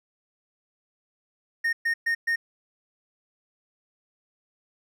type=tone bursts; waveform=triangle; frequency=1845 Hz; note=A#6; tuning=18 cents flat; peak=-20 dBFS; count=4; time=1.64-2.36 s; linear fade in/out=10 ms; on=90 ms; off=120 ms; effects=none